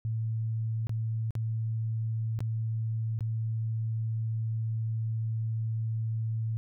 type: tone with dropouts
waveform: sine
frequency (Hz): 111.8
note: A2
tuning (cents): +28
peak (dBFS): -28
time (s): 0.05-6.57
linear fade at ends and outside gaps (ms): 0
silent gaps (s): 0.87-0.894 / 1.307-1.353 / 2.39-2.405 / 3.19-3.207
effects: none